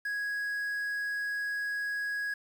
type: tone with quantisation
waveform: triangle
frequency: 1661.2 Hz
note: G#6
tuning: in tune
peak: -29 dBFS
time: 0.05-2.34 s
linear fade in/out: 5 ms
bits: 9
effects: none